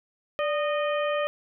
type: harmonic tone with a mistuned harmonic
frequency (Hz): 616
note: D#5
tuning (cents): -17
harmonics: 1 / 2 / 3 / 4 / 5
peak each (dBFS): -25 / -31 / -35 / -37 / -39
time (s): 0.39-1.27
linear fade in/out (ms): 0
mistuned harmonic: 1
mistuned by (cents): -84
effects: none